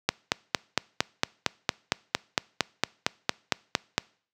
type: click train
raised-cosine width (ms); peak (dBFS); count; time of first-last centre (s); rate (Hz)
0.2; -3; 18; 0.09-3.98; 4.37
effects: noise-tail reverb RT60 0.5 s tail -25 dB re dry + high-pass 100 Hz 12 dB/octave